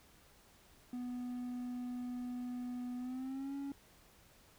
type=tone with pitch glide; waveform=triangle; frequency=246.9 to 278.7 Hz; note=B3 to C#4; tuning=0 to +9 cents; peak=-37 dBFS; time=0.93-3.72 s; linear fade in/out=2 ms; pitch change=+209 cents; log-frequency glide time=2.97-3.55 s; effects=pink hiss -64 dBFS RMS until 4.58 s